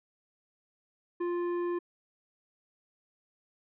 sine tone with tanh clipping, 349.2 Hz, F4, in tune, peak -31 dBFS, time 1.2-1.79 s, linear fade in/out 10 ms, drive 13 dB, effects low-pass 2000 Hz 12 dB/octave

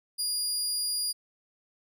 25% pulse tone, 4845 Hz, D#8, 47 cents flat, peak -23 dBFS, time 0.18-1.13 s, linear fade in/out 20 ms, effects none

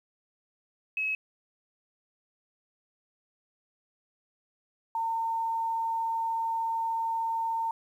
sine tone pair in turn, 2569 / 908.3 Hz, E7 / A#5, -45 / -45 cents, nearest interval octave + tritone, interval 1800 cents, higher first, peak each -27 dBFS, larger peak neither, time 0.97-1.15 / 4.95-7.71 s, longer second, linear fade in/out 2 ms, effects 10-bit

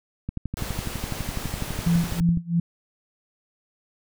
click train, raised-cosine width 5 ms, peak -16 dBFS, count 26, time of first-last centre 0.29-2.373 s, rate 12 Hz
pink noise, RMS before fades -34 dBFS, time 0.57-2.2 s, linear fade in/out 0 ms
sine tone with tremolo, 170 Hz, F3, 46 cents flat, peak -16 dBFS, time 1.86-2.6 s, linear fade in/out 5 ms, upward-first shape sine, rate 3 Hz, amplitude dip 95%
effects none

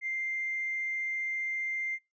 triangle tone with tanh clipping, 2095 Hz, C7, 2 cents sharp, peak -30 dBFS, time 0.01-1.99 s, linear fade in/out 50 ms, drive 1 dB, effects noise-tail reverb RT60 0.2 s tail -23 dB re dry + resampled to 16000 Hz

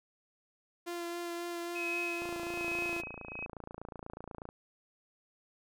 sawtooth tone with vibrato, 344.5 Hz, F4, 24 cents flat, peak -33 dBFS, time 0.86-3.02 s, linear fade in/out 20 ms, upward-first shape sine, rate 3.7 Hz, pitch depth 13 cents each way
sine tone with tremolo, 2542 Hz, D#7, 36 cents sharp, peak -33 dBFS, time 1.75-3.46 s, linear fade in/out 10 ms, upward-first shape sine, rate 1.2 Hz, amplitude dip 85%
click train, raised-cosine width 1 ms, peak -29 dBFS, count 65, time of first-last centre 2.22-4.49 s, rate 28.2 Hz
effects none

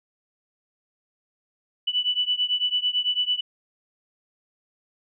sine beating tone pair, 2967 / 2976 Hz, F#7 / F#7, +4 / +9 cents, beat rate 9 Hz, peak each -24 / -25 dBFS, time 1.87-3.41 s, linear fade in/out 10 ms, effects none

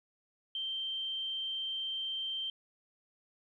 sine tone, 3136 Hz, G7, in tune, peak -34 dBFS, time 0.55-2.5 s, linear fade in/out 2 ms, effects 12-bit

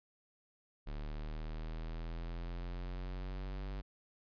square exponential sweep, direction up, 36.71 to 49 Hz, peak -40 dBFS, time 0.86-3.82 s, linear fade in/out 20 ms, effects resampled to 11025 Hz

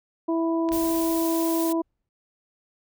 harmonic tone, 329.6 Hz, E4, in tune, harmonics 1 / 2 / 3, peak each -22 / -30 / -32 dBFS, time 0.28-1.82 s, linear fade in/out 10 ms
clicks, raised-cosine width 0.2 ms, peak -21 / -22 dBFS, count 2, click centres 0.689 / 0.719 s
brown noise with exponential decay, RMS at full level -40 dBFS, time 0.71-2.09 s, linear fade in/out 1 ms, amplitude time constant 300 ms
blue noise, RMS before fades -33 dBFS, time 0.72-1.73 s, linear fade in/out 10 ms
effects none

